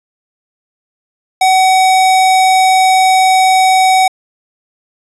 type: tone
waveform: square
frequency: 754 Hz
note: F#5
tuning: 32 cents sharp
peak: -7 dBFS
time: 1.41-4.08 s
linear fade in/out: 5 ms
effects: resampled to 24000 Hz + 7-bit